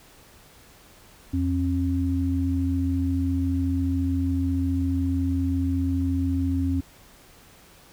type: tone pair together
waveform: sine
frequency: 85.1 / 269.6 Hz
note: F2 / C#4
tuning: -44 / -48 cents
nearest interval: octave + minor sixth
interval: 1996 cents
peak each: -24 dBFS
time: 1.33-6.81 s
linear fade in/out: 10 ms
effects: pink hiss -52 dBFS RMS until 7.92 s